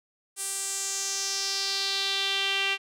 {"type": "tone with band-pass filter sweep", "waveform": "sawtooth", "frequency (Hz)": 392, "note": "G4", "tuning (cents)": 0, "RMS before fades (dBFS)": -29, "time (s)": [0.36, 2.78], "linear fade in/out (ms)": 50, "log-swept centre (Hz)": [9200, 2700], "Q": 3.3, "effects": []}